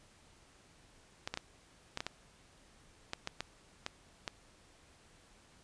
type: clicks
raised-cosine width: 0.2 ms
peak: -19 dBFS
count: 11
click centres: 1.275 / 1.34 / 1.374 / 1.974 / 2.005 / 2.066 / 3.134 / 3.274 / 3.406 / 3.864 / 4.278 s
effects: pink hiss -63 dBFS RMS until 5.63 s + resampled to 22050 Hz